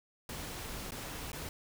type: noise with dropouts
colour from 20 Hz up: pink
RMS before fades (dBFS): -42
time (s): 0.29-1.49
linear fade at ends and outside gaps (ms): 2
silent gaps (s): 0.908-0.919 / 1.318-1.33
effects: none